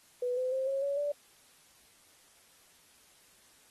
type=tone with pitch steps; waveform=sine; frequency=493.9 / 510.1 / 526.9 / 544.2 / 562.1 / 580.6 Hz; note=B4 / C5 / C5 / C#5 / C#5 / D5; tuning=0 / -44 / +12 / -32 / +24 / -20 cents; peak=-29 dBFS; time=0.22-1.12 s; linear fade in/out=5 ms; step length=150 ms; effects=white hiss -62 dBFS RMS until 3.7 s + AAC 32 kbps